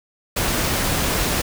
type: noise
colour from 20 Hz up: pink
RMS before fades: -21 dBFS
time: 0.36-1.42 s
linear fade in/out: 10 ms
effects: none